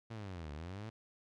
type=linear two-way sweep; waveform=sawtooth; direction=down then up; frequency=116.54 to 71 to 114.4 Hz; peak=-39 dBFS; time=0.1-0.9 s; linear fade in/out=10 ms; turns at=0.52 s; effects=low-pass 5000 Hz 12 dB/octave